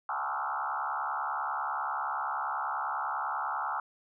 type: tone with frequency modulation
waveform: sine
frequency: 1088 Hz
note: C#6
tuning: 33 cents flat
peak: -30 dBFS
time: 0.09-3.8 s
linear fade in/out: 2 ms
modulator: 70.2 Hz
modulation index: 4.6
effects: none